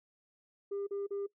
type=tone bursts; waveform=sine; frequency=400.4 Hz; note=G4; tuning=37 cents sharp; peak=-32 dBFS; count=3; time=0.71-1.266 s; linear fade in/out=10 ms; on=160 ms; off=38 ms; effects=noise-tail reverb RT60 0.1 s tail -19 dB re dry + tanh soft clip ceiling -32 dBFS